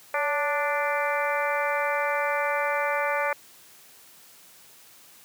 harmonic tone with a mistuned harmonic, 293.7 Hz, D4, in tune, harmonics 2 / 3 / 4 / 5 / 6 / 7 / 8, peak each -28 / -30 / -31 / -32 / -33 / -33 / -34 dBFS, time 0.14-3.33 s, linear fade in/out 2 ms, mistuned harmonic 2, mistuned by -52 cents, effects white hiss -52 dBFS RMS until 5.24 s + high-pass 100 Hz 12 dB/octave

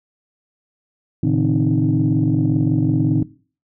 sine tone cluster, 113.6 / 140.6 / 158.6 / 264.5 / 310.2 Hz, A#2 / C#3 / D#3 / C4 / D#4, -44 / +25 / +33 / +19 / -5 cents, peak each -20 dBFS, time 1.23-3.23 s, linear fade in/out 5 ms, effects noise-tail reverb RT60 0.4 s tail -19 dB re dry + tanh soft clip ceiling -7 dBFS

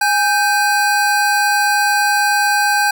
square tone pair together, 824.7 / 1559 Hz, G#5 / G6, -12 / -10 cents, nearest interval major seventh, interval 1102 cents, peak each -16 dBFS, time 0.01-2.91 s, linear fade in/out 5 ms, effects none

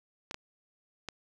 clicks, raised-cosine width 0.2 ms, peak -20 dBFS, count 3, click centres 0.311 / 0.344 / 1.087 s, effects none

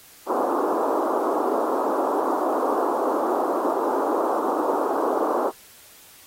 pink band-pass noise, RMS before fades -23 dBFS, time 0.26-5.52 s, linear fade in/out 50 ms, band 290 to 1200 Hz, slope 48 dB/octave, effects white hiss -49 dBFS RMS until 6.26 s + AAC 48 kbps

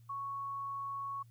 sine tone, 1108.7 Hz, C#6, in tune, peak -37 dBFS, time 0.09-1.23 s, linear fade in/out 10 ms, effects added 116 Hz sine -56 dBFS peak until 1.3 s + white hiss -75 dBFS RMS until 1.3 s

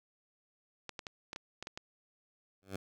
clicks, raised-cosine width 0.2 ms, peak -24 dBFS, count 8, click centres 0.893 / 0.992 / 1.068 / 1.331 / 1.361 / 1.626 / 1.671 / 1.775 s
10% pulse tone with exponential growth, 96.3 Hz, G2, 30 cents flat, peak -27 dBFS, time 2.62-2.76 s, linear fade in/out 5 ms, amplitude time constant 30 ms
effects none

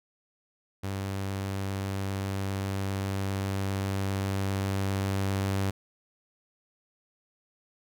sawtooth tone with level ramp, 97.5 Hz, G2, 9 cents flat, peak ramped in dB -27 to -22 dBFS, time 0.83-5.71 s, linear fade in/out 10 ms, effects none

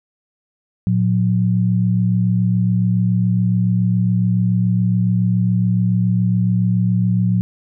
sine tone pair together, 113.98 / 181.1 Hz, A#2 / F#3, -38 / -37 cents, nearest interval minor sixth, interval 801 cents, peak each -16 dBFS, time 0.87-7.41 s, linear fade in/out 0 ms, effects none

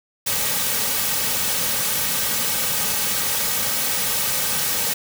white noise with comb filter, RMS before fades -22 dBFS, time 0.26-4.94 s, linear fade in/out 10 ms, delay 2.9 ms, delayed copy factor -0.65, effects none

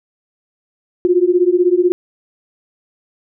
sine beating tone pair, 349.2 / 365.2 Hz, F4 / F#4, 0 / -23 cents, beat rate 16 Hz, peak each -13 dBFS, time 1.05-1.92 s, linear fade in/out 0 ms, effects none

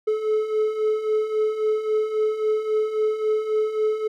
triangle beating tone pair, 428.6 / 432.3 Hz, A4 / A4, -45 / -31 cents, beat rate 3.7 Hz, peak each -25 / -19 dBFS, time 0.07-4.08 s, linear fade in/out 10 ms, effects none

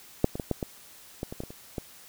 clicks, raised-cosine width 2 ms, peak -6 / -20 / -17 / -12 / -16 / -18 / -23 / -20 / -24 / -28 / -18 dBFS, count 11, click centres 0.244 / 0.355 / 0.398 / 0.513 / 0.628 / 1.231 / 1.325 / 1.404 / 1.436 / 1.505 / 1.782 s, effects white hiss -51 dBFS RMS until 2.08 s

